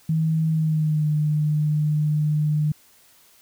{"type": "tone with pitch glide", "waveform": "sine", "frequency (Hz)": [159.6, 151.25], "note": ["D#3", "D#3"], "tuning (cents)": [44, -49], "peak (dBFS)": -18, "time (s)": [0.09, 2.72], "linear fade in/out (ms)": 5, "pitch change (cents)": -93, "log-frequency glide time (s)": [0.49, 1.09], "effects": ["white hiss -55 dBFS RMS until 3.41 s"]}